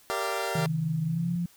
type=chord; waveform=20% pulse; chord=G minor seventh; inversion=none; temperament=equal with one note detuned; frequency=392 / 466.2 / 587.3 / 686.1 Hz; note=G4 / Bb4 / D5 / F5; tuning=0 / 0 / 0 / -31 cents; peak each=-29 dBFS; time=0.1-0.66 s; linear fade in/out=0 ms
type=tone with vibrato; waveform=sine; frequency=135.4 Hz; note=C#3; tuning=40 cents flat; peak=-33 dBFS; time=0.55-1.36 s; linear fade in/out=5 ms; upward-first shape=sine; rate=6.6 Hz; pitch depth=28 cents each way
type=tone with pitch glide; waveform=sine; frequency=160.6 to 173.12 Hz; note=E3 to F3; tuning=-45 to -15 cents; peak=-26 dBFS; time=0.55-1.46 s; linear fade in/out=5 ms; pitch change=+130 cents; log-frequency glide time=1.05-1.3 s
effects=white hiss -58 dBFS RMS until 1.56 s